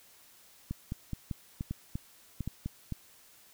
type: clicks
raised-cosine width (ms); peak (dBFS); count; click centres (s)
5; -22; 11; 0.71 / 0.921 / 1.133 / 1.312 / 1.609 / 1.71 / 1.955 / 2.407 / 2.476 / 2.66 / 2.923
effects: white hiss -59 dBFS RMS until 3.53 s